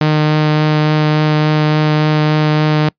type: tone with vibrato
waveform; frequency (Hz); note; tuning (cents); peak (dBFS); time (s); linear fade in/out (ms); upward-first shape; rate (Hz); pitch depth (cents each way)
sawtooth; 152.9; D#3; -30; -6; 0.01-2.89; 2; triangle; 3.5; 10
effects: noise-tail reverb RT60 0.1 s tail -26 dB re dry + resampled to 11025 Hz